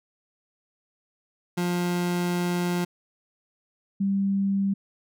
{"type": "tone pair in turn", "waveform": ["30% pulse", "sine"], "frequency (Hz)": [176.3, 196.69], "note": ["F3", "G3"], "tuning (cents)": [17, 6], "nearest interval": "major second", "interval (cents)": 189, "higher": "second", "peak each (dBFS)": -21, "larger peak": "neither", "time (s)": [[1.57, 2.85], [4, 4.74]], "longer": "first", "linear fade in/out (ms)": 10, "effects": []}